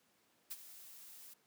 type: noise with ADSR envelope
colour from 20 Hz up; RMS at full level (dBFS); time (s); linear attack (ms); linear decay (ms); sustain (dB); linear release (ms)
blue; -42; 0.5-1.34; 16; 35; -13; 9
effects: pink hiss -73 dBFS RMS until 1.46 s + high-pass 200 Hz 12 dB/octave